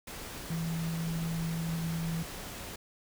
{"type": "tone in noise", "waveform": "sine", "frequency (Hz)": 164.81, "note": "E3", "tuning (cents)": 0, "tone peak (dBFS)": -31, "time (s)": [0.5, 2.23], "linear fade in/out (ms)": 5, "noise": "pink", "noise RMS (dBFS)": -42, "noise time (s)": [0.07, 2.76], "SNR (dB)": 8, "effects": []}